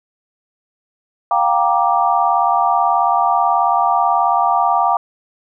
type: chord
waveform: sine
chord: G minor seventh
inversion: third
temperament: just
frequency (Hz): 705.6 / 784 / 940.8 / 1176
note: F5 / G5 / Bb5 / D6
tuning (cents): +18 / 0 / +16 / +2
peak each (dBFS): -17 / -17 / -18 / -18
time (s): 1.31-4.97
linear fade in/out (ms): 2
effects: none